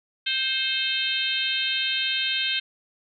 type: harmonic tone with a mistuned harmonic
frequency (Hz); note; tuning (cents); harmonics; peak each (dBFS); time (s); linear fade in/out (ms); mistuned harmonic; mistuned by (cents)
523.3; C5; 0; 3 / 4 / 5 / 6 / 7 / 8; -32 / -35 / -29 / -27 / -29 / -34; 0.26-2.6; 10; 4; +34
effects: none